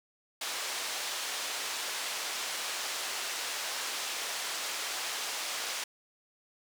white band-pass noise, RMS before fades -36 dBFS, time 0.41-5.84 s, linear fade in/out 5 ms, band 520 to 6300 Hz, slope 12 dB/octave, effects none

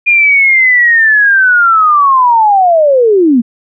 sine linear sweep, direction down, 2431 to 220 Hz, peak -4 dBFS, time 0.06-3.42 s, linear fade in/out 20 ms, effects none

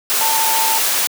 sine tone in noise, 893 Hz, A5, 25 cents sharp, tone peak -18 dBFS, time 0.21-0.78 s, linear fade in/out 0 ms, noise white, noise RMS -17 dBFS, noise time 0.1-1.07 s, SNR -4 dB, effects high-pass 400 Hz 12 dB/octave

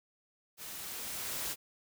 white noise with level ramp, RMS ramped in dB -45 to -36 dBFS, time 0.57-1.56 s, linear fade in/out 50 ms, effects none

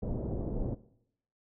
pink low-pass noise, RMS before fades -34 dBFS, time 0.02-0.75 s, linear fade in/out 10 ms, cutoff 550 Hz, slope 24 dB/octave, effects noise-tail reverb RT60 0.7 s tail -17 dB re dry

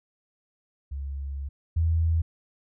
sine tone pair in turn, 69.3 / 81.91 Hz, C#2 / E2, 0 / -10 cents, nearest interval minor third, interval 290 cents, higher second, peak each -30 / -20 dBFS, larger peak second, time 0.91-1.49 / 1.76-2.22 s, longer first, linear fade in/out 10 ms, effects none

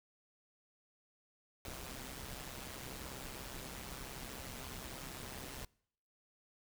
pink noise with amplitude modulation, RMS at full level -44 dBFS, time 1.65-5.65 s, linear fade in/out 2 ms, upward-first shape sine, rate 131 Hz, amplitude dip 65%, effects noise-tail reverb RT60 0.7 s tail -26 dB re dry

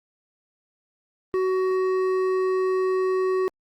sine tone with hard clipping, 374.2 Hz, F#4, 20 cents sharp, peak -22 dBFS, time 1.34-3.48 s, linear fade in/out 0 ms, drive 9 dB, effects Opus 24 kbps

